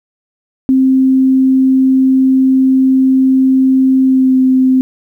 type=tone with pitch glide; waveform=sine; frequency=262.9 to 259.6 Hz; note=C4 to C4; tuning=+8 to -13 cents; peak=-6 dBFS; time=0.69-4.81 s; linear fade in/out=0 ms; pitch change=-21 cents; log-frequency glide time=4.04-4.36 s; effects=8-bit